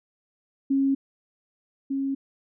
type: tone pair in turn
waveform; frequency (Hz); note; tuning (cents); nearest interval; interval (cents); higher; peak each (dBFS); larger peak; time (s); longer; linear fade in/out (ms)
sine; 272.7 / 272.7; C#4 / C#4; -28 / -28; unison; 0; neither; -19 / -24; first; 0.7-0.95 / 1.9-2.15; neither; 10
effects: none